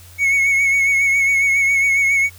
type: tone with vibrato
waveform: triangle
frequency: 2207 Hz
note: C#7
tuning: 8 cents flat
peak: -11 dBFS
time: 0.18-2.3 s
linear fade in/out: 50 ms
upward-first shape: triangle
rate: 7.3 Hz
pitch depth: 40 cents each way
effects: added 88 Hz sine -41 dBFS peak until 2.38 s + white hiss -45 dBFS RMS until 2.38 s